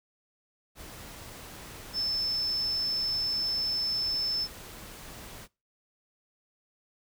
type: tone in noise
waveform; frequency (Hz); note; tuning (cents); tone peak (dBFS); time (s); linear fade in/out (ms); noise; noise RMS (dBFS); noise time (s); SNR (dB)
sine; 5270; E8; -1; -27; 1.93-4.48; 50; pink; -45; 0.75-5.48; +15
effects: noise-tail reverb RT60 0.3 s tail -24 dB re dry